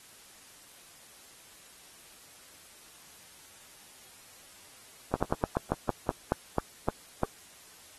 slowing click train, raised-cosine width 1 ms, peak -12 dBFS, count 12, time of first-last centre 5.14-7.234 s, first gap 86 ms, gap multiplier 1.15, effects white hiss -54 dBFS RMS until 7.98 s + AAC 32 kbps

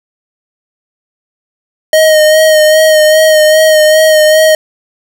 square tone with vibrato, 622.3 Hz, D#5, in tune, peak -4 dBFS, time 1.93-4.55 s, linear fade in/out 2 ms, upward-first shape sine, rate 2.5 Hz, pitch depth 27 cents each way, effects none

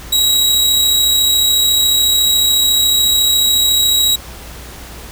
sawtooth tone with amplitude modulation, 3852 Hz, B7, 44 cents flat, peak -6 dBFS, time 0.12-4.16 s, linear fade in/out 10 ms, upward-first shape sine, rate 34 Hz, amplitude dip 25%, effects added 60 Hz sine -34 dBFS peak until 5.11 s + pink hiss -34 dBFS RMS until 5.11 s

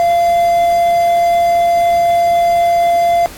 triangle tone with quantisation, 689 Hz, F5, 24 cents flat, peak -7 dBFS, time 0-3.26 s, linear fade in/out 0 ms, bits 5, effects pink hiss -34 dBFS RMS until 3.37 s + AAC 64 kbps

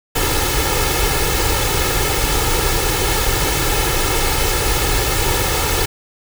pink noise with comb filter, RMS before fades -17 dBFS, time 0.15-5.86 s, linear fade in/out 10 ms, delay 2.3 ms, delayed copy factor +0.7, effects none

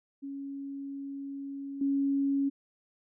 sine tone with level steps, 277.2 Hz, C#4, in tune, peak -36 / -25 dBFS, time 0.22-2.5 s, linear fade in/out 20 ms, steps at 1.81 s, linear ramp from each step 5 ms, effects none

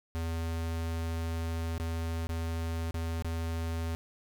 square tone with dropouts, 82.41 Hz, E2, in tune, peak -32 dBFS, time 0.15-3.95 s, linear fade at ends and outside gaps 0 ms, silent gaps 1.78-1.799 / 2.27-2.292 / 2.909-2.943 / 3.223-3.246 s, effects none

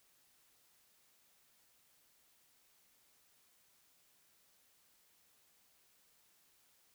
silence, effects white hiss -71 dBFS RMS until 6.94 s

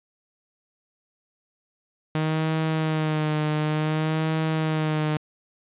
sawtooth tone with vibrato, 155.56 Hz, D#3, in tune, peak -18 dBFS, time 2.15-5.17 s, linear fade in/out 0 ms, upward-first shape sine, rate 0.56 Hz, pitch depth 36 cents each way, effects resampled to 8000 Hz + 10-bit

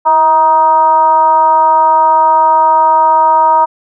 sine tone with frequency modulation, 944 Hz, A#5, 22 cents sharp, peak -5 dBFS, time 0.05-3.66 s, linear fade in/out 20 ms, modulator 305 Hz, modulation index 0.6, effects none

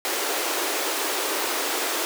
pink high-pass noise, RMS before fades -26 dBFS, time 0.05-2.05 s, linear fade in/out 0 ms, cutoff 310 Hz, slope 48 dB/octave, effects none

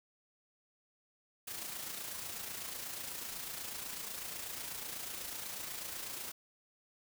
white noise with amplitude modulation, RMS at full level -41 dBFS, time 1.47-6.32 s, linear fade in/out 10 ms, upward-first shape sine, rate 28.1 Hz, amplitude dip 45%, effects none

